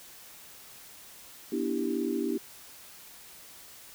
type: chord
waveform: sine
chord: E minor seventh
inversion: second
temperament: equal with one note detuned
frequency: 242.7 / 293.7 / 329.6 / 392 Hz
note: B3 / D4 / E4 / G4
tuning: -30 / 0 / 0 / 0 cents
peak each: -33 dBFS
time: 1.52-2.38 s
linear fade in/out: 5 ms
effects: white hiss -50 dBFS RMS until 3.94 s